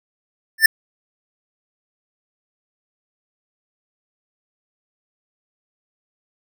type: tone with exponential growth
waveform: square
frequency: 1780 Hz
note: A6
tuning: 20 cents sharp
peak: -3 dBFS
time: 0.58-0.66 s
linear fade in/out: 5 ms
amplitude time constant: 16 ms
effects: none